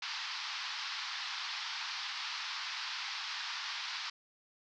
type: band-pass noise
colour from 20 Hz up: white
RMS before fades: -40 dBFS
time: 0.02-4.1 s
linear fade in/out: 5 ms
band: 860 to 5200 Hz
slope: 48 dB/octave
effects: none